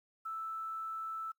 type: tone with quantisation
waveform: sine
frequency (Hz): 1318.5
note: E6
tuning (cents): 0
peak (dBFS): -37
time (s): 0.25-1.32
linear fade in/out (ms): 10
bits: 11
effects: noise-tail reverb RT60 0.1 s tail -21 dB re dry